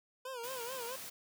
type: tone with vibrato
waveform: 25% pulse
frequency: 495.9 Hz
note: B4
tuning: 7 cents sharp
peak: -37 dBFS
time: 0.25-0.96 s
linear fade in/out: 5 ms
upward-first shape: sine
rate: 4.6 Hz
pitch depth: 120 cents each way
type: high-pass noise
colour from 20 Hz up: white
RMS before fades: -46 dBFS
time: 0.43-1.1 s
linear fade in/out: 10 ms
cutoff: 110 Hz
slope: 24 dB/octave
effects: none